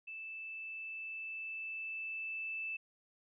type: tone with level ramp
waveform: sine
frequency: 2637 Hz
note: E7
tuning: in tune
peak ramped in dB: -43 to -37 dBFS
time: 0.07-2.77 s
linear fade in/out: 10 ms
effects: none